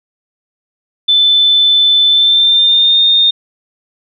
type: tone with pitch glide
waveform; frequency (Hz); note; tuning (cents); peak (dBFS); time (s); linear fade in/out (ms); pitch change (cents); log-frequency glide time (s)
sine; 3520 to 3655; A7 to A#7; 0 to -35; -6; 1.08-3.31; 10; +65; 2.08-3
effects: none